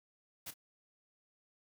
white noise with echo, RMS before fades -44 dBFS, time 0.46-0.51 s, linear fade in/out 10 ms, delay 31 ms, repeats 1, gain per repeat -13 dB, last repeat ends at 0.541 s, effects none

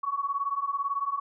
sine beating tone pair, 1108.7 / 1126.7 Hz, C#6 / C#6, 0 / +28 cents, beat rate 18 Hz, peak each -31 / -29 dBFS, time 0.03-1.2 s, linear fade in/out 10 ms, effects none

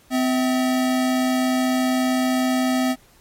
square tone pair together, 255.9 / 650 Hz, C4 / E5, -38 / -24 cents, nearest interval octave + major third, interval 1614 cents, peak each -19 / -27 dBFS, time 0.1-2.96 s, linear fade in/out 50 ms, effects pink hiss -54 dBFS RMS until 3.2 s + MP3 64 kbps

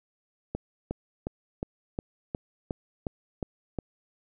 click train, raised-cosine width 2 ms, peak -17 dBFS, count 10, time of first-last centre 0.55-3.787 s, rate 2.78 Hz, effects none

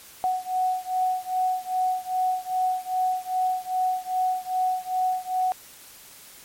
sine beating tone pair, 740 / 742.5 Hz, F#5 / F#5, 0 / +6 cents, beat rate 2.5 Hz, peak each -25 / -26 dBFS, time 0.24-5.52 s, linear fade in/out 0 ms, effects white hiss -47 dBFS RMS until 6.44 s + MP3 64 kbps

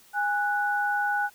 sine tone pair together, 820.8 / 1480 Hz, G#5 / F#6, -21 / 0 cents, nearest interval minor seventh, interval 1021 cents, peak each -26 dBFS, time 0.13-1.3 s, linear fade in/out 50 ms, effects white hiss -56 dBFS RMS until 1.34 s

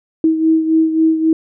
sine beating tone pair, 319.9 / 323.6 Hz, D#4 / E4, +48 / -32 cents, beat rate 3.7 Hz, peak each -11 / -18 dBFS, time 0.24-1.33 s, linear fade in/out 2 ms, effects none

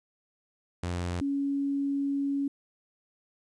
sawtooth / sine tone pair in turn, 88 / 279.4 Hz, F2 / C#4, +14 / +14 cents, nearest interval octave + minor sixth, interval 2000 cents, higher second, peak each -26 dBFS, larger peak neither, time 0.83-1.21 / 1.21-2.48 s, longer second, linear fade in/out 5 ms, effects resampled to 22050 Hz + 11-bit

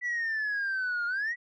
sine exponential two-way sweep, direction down then up, 1975.5 to 1402 to 1975.5 Hz, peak -26 dBFS, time 0.01-1.36 s, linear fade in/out 50 ms, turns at 1.06 s, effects tanh soft clip ceiling -26 dBFS

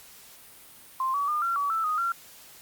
sine tone with pitch steps, 1049 / 1138 / 1210 / 1368 / 1140 / 1323 / 1245 / 1371 Hz, C6 / C#6 / D#6 / F6 / C#6 / E6 / D#6 / F6, +4 / +45 / -49 / -36 / +48 / +6 / +1 / -32 cents, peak -24 dBFS, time 1-2.12 s, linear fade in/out 2 ms, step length 140 ms, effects white hiss -50 dBFS RMS until 2.61 s + Opus 48 kbps

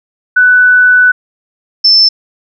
sine tone pair in turn, 1492 / 5298 Hz, F#6 / E8, +14 / +8 cents, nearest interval octave + minor seventh, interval 2194 cents, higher second, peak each -3 dBFS, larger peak neither, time 0.36-1.12 / 1.84-2.09 s, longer first, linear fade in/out 10 ms, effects none

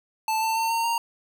square tone with pitch steps, 880 / 891.8 / 903.7 / 915.8 / 928 Hz, A5 / A5 / A5 / A#5 / A#5, 0 / +23 / +46 / -31 / -8 cents, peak -23 dBFS, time 0.28-0.98 s, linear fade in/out 2 ms, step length 140 ms, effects none

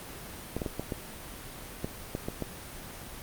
clicks, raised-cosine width 2 ms, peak -18 dBFS, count 9, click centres 0.566 / 0.618 / 0.662 / 0.796 / 0.922 / 1.845 / 2.151 / 2.285 / 2.423 s, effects pink hiss -43 dBFS RMS until 3.22 s + Opus 32 kbps

